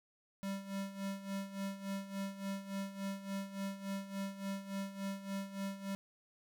square tone with tremolo, 196 Hz, G3, in tune, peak -37 dBFS, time 0.43-5.95 s, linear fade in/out 0 ms, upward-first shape sine, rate 3.5 Hz, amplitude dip 75%, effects none

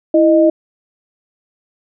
sine tone pair together, 329.6 / 617.9 Hz, E4 / D#5, 0 / -12 cents, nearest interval major seventh, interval 1088 cents, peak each -10 dBFS, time 0.14-0.5 s, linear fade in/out 5 ms, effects none

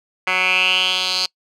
10% pulse tone with band-pass filter sweep, 185 Hz, F#3, in tune, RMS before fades -18 dBFS, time 0.27-1.26 s, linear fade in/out 2 ms, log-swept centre 2000 to 4400 Hz, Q 5.4, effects noise-tail reverb RT60 0.1 s tail -26 dB re dry

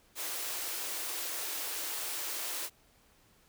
white high-pass noise, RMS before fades -37 dBFS, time 0.15-2.7 s, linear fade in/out 50 ms, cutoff 290 Hz, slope 96 dB/octave, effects pink hiss -65 dBFS RMS until 3.48 s

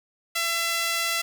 sawtooth tone with high-pass filter, 673 Hz, E5, 36 cents sharp, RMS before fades -26 dBFS, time 0.35-1.22 s, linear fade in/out 10 ms, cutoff 1900 Hz, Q 0.86, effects none

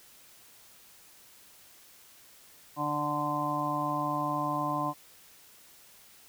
harmonic tone, 147.9 Hz, D3, 13 cents sharp, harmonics 1 / 2 / 4 / 5 / 6 / 7, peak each -38 / -35 / -38 / -36 / -39 / -31 dBFS, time 2.76-4.94 s, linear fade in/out 50 ms, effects white hiss -56 dBFS RMS until 6.28 s

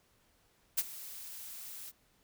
blue noise with ADSR envelope, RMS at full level -28 dBFS, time 0.77-1.92 s, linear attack 16 ms, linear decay 38 ms, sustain -18 dB, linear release 32 ms, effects pink hiss -70 dBFS RMS until 2.23 s

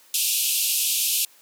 white band-pass noise, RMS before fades -23 dBFS, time 0.14-1.25 s, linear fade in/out 2 ms, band 2500 to 15000 Hz, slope 96 dB/octave, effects white hiss -54 dBFS RMS until 1.41 s + high-pass 300 Hz 12 dB/octave

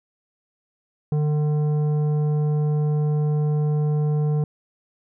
sine tone with tanh clipping, 150 Hz, D3, 37 cents sharp, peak -20 dBFS, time 1.12-4.44 s, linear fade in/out 2 ms, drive 10 dB, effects none

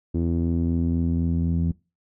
sawtooth tone with low-pass filter sweep, 84 Hz, E2, 33 cents sharp, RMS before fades -23 dBFS, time 0.14-1.72 s, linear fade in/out 10 ms, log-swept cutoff 310 to 200 Hz, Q 3, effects noise-tail reverb RT60 0.3 s tail -24 dB re dry

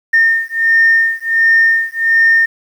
sine beating tone pair, 1819 / 1820.4 Hz, A#6 / A#6, -43 / -42 cents, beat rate 1.4 Hz, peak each -11 dBFS, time 0.13-2.46 s, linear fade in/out 10 ms, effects tanh soft clip ceiling -2 dBFS + 7-bit

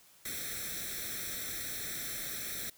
white noise with comb filter, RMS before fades -39 dBFS, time 0.25-2.7 s, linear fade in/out 5 ms, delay 0.52 ms, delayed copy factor +1, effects white hiss -61 dBFS RMS until 2.77 s

